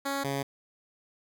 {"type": "tone pair in turn", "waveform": "10% pulse", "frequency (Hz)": [277.2, 138.6], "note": ["C#4", "C#3"], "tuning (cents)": [0, 0], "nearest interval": "octave", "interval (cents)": 1200, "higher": "first", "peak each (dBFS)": -21, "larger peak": "neither", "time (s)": [[0.05, 0.24], [0.24, 0.43]], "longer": "neither", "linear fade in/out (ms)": 10, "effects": []}